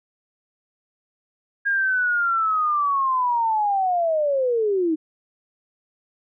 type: linear sweep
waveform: sine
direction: down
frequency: 1631 to 304.3 Hz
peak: -18 dBFS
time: 1.65-4.96 s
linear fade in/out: 20 ms
effects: none